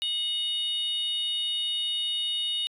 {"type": "tone pair together", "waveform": "sine", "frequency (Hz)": [2930, 3695], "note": ["F#7", "A#7"], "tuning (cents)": [-18, -16], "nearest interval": "major third", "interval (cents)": 402, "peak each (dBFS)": -27, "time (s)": [0.02, 2.67], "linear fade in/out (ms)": 0, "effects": ["tanh soft clip ceiling -23 dBFS"]}